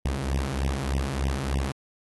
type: beating tone pair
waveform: sawtooth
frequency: 66 / 69.3 Hz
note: C2 / C#2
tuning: +16 / 0 cents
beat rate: 3.3 Hz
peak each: -24 dBFS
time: 0.05-1.72 s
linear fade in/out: 5 ms
effects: AAC 32 kbps